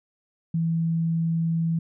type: tone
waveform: sine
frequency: 164.81 Hz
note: E3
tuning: in tune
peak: -21 dBFS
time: 0.54-1.79 s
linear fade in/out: 5 ms
effects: none